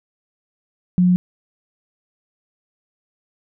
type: tone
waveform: sine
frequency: 180 Hz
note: F#3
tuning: 47 cents flat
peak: -11 dBFS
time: 0.98-1.16 s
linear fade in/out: 0 ms
effects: none